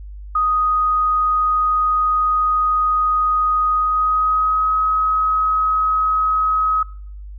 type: tone with pitch glide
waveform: sine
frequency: 1247 to 1271.7 Hz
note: D#6 to D#6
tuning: +3 to +37 cents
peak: -14 dBFS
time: 0.35-6.83 s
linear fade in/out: 5 ms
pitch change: +34 cents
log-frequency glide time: 3.74-4.74 s
effects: noise-tail reverb RT60 0.6 s tail -21 dB re dry + added 50 Hz sine -31 dBFS peak until 7.38 s